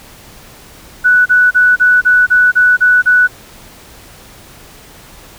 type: tone bursts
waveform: sine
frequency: 1481 Hz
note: F#6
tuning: 1 cent sharp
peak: -5 dBFS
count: 9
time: 1.04-3.276 s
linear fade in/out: 20 ms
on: 220 ms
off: 32 ms
effects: pink hiss -38 dBFS RMS until 5.38 s